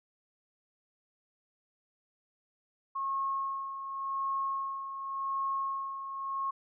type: tone with tremolo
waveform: sine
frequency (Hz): 1087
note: C#6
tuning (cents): -34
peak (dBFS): -29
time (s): 2.95-6.51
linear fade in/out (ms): 10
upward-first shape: sine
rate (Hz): 0.89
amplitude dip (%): 60
effects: none